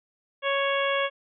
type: harmonic tone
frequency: 554.4 Hz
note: C#5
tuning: in tune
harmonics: 1 / 2 / 3 / 4 / 5 / 6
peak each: -26 / -29 / -31 / -32 / -33 / -34 dBFS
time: 0.42-1.1 s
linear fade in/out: 50 ms
effects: none